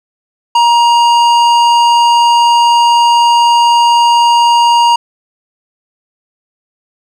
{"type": "tone with hard clipping", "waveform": "triangle", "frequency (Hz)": 944, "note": "A#5", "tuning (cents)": 22, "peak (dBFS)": -7, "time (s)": [0.55, 4.96], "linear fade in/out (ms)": 5, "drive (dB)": 16, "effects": []}